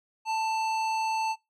square tone, 885 Hz, A5, 10 cents sharp, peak -27 dBFS, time 0.25-1.36 s, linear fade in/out 50 ms, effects noise-tail reverb RT60 0.2 s tail -20 dB re dry + low-pass 6000 Hz 12 dB/octave

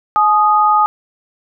sine tone pair together, 850 / 1241 Hz, G#5 / D#6, +40 / -5 cents, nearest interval perfect fifth, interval 655 cents, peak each -12 / -11 dBFS, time 0.16-0.86 s, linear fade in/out 0 ms, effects none

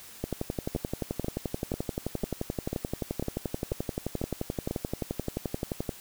two click trains, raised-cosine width 2 ms, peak -17 / -16 dBFS, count 9 / 66, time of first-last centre 0.75-4.71 / 0.24-5.892 s, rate 2.02 / 11.5 Hz, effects white hiss -48 dBFS RMS until 6 s

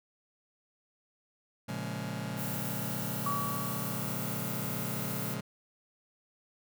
sawtooth chord, Bb minor seventh, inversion none, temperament just, 116.54 / 139.85 / 174.81 / 209.8 Hz, Bb2 / Db3 / F3 / Ab3, 0 / +16 / +2 / +18 cents, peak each -36 dBFS, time 1.68-5.41 s, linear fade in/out 10 ms
violet noise, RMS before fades -39 dBFS, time 2.36-5.37 s, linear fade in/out 50 ms
sine tone with exponential decay, 1137 Hz, C#6, 44 cents sharp, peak -29 dBFS, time 3.26-4.64 s, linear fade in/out 5 ms, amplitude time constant 300 ms
effects none

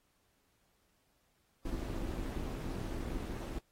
brown noise with amplitude modulation, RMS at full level -35 dBFS, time 1.65-3.59 s, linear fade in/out 5 ms, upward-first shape sine, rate 298 Hz, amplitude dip 85%, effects pink hiss -75 dBFS RMS until 3.71 s + AAC 48 kbps

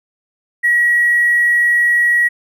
triangle tone with hard clipping, 1914 Hz, A#6, 45 cents sharp, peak -10 dBFS, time 0.63-2.29 s, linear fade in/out 20 ms, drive 3 dB, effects none

